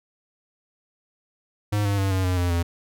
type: tone with pitch steps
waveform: square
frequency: 103.83 / 100.53 / 97.33 / 94.23 / 91.23 / 88.32 / 85.51 Hz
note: G#2 / G2 / G2 / F#2 / F#2 / F2 / F2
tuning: 0 / +44 / -12 / +32 / -24 / +20 / -36 cents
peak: -21 dBFS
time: 1.72-2.63 s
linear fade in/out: 10 ms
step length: 130 ms
effects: none